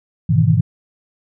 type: chord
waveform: sine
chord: E major seventh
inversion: first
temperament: equal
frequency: 103.83 / 123.47 / 155.56 / 164.81 Hz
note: G#2 / B2 / D#3 / E3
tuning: 0 / 0 / 0 / 0 cents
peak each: -16 dBFS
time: 0.29-0.61 s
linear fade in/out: 10 ms
effects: none